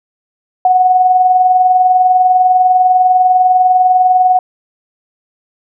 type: tone with tremolo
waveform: sine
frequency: 737 Hz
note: F#5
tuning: 7 cents flat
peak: -4 dBFS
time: 0.65-4.39 s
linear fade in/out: 2 ms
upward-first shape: sine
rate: 20 Hz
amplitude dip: 45%
effects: none